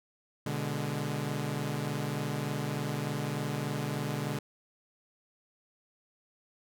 sawtooth chord, G# diminished, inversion first, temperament equal, 123.47 / 146.83 / 207.7 Hz, B2 / D3 / G#3, 0 / 0 / 0 cents, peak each -33 / -30 / -34 dBFS, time 0.46-4.39 s, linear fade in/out 5 ms, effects none

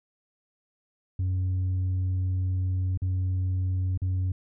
sine tone with dropouts, 92.5 Hz, F#2, in tune, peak -21 dBFS, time 1.19-4.32 s, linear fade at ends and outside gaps 5 ms, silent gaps 2.975-3.019 / 3.976-4.018 s, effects tanh soft clip ceiling -23 dBFS

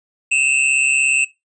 square tone pair together, 2584 / 2721 Hz, E7 / F7, -35 / -46 cents, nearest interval minor second, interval 89 cents, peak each -17 dBFS, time 0.31-1.25 s, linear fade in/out 10 ms, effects noise-tail reverb RT60 0.2 s tail -18 dB re dry + resampled to 22050 Hz

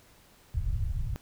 pink low-pass noise, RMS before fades -30 dBFS, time 0.54-1.16 s, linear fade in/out 0 ms, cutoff 130 Hz, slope 48 dB/octave, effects pink hiss -59 dBFS RMS until 1.21 s

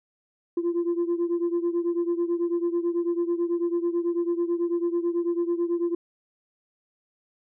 sine beating tone pair, 341.3 / 350.4 Hz, F4 / F4, -40 / +6 cents, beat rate 9.1 Hz, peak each -23 / -26 dBFS, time 0.57-5.95 s, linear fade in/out 5 ms, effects tanh soft clip ceiling -19 dBFS

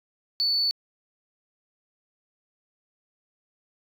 sine tone, 4473 Hz, C#8, 15 cents sharp, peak -20 dBFS, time 0.4-0.71 s, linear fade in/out 0 ms, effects tanh soft clip ceiling -17 dBFS

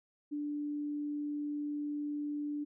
sine tone, 293.7 Hz, D4, in tune, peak -34 dBFS, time 0.31-2.65 s, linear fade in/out 20 ms, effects none

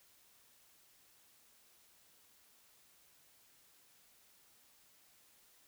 silence, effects white hiss -67 dBFS RMS until 5.67 s

